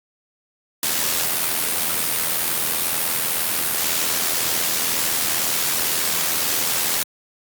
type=noise with amplitude modulation; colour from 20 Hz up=white; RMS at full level=-19 dBFS; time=0.83-7.03 s; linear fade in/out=2 ms; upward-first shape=sine; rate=82 Hz; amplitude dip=50%; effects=high-pass 100 Hz 12 dB/octave + Opus 48 kbps